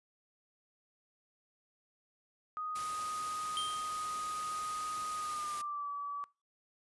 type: tone with pitch glide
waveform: sine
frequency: 1244.5 to 1147.8 Hz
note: D#6 to D6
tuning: 0 to -40 cents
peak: -36 dBFS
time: 2.57-6.24 s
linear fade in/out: 0 ms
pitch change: -140 cents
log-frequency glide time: 5.17-5.9 s
type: noise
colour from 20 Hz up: white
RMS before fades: -45 dBFS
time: 2.75-5.62 s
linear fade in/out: 10 ms
type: tone with exponential decay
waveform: square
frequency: 3166 Hz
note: G7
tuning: 17 cents sharp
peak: -33 dBFS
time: 3.57-4.13 s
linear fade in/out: 0 ms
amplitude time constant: 120 ms
effects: noise-tail reverb RT60 0.3 s tail -25 dB re dry + resampled to 24000 Hz